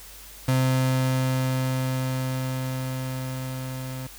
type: tone with level ramp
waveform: 35% pulse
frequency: 130 Hz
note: C3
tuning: 11 cents flat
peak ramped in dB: -17 to -30 dBFS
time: 0.48-4.07 s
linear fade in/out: 5 ms
effects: added 49 Hz sine -48 dBFS peak until 4.18 s + white hiss -45 dBFS RMS until 4.18 s